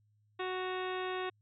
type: harmonic tone with a mistuned harmonic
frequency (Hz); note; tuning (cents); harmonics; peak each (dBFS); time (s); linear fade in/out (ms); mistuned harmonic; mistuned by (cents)
370; F#4; 0; 1 / 2 / 3 / 4 / 5 / 6 / 7 / 8 / 9 / 10; -37 / -42 / -42 / -47 / -45 / -52 / -49 / -53 / -52 / -51; 0.39-1.3; 10; 8; -71
effects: added 105 Hz sine -68 dBFS peak until 1.41 s